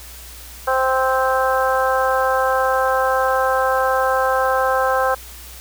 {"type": "harmonic tone", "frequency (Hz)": 261.6, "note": "C4", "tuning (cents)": 0, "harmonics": [2, 3, 4, 5, 6], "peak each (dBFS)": [-19, -21, -22, -23, -24], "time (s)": [0.67, 5.15], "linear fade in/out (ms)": 10, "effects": ["added 60 Hz sine -39 dBFS peak until 5.6 s", "white hiss -39 dBFS RMS until 5.6 s"]}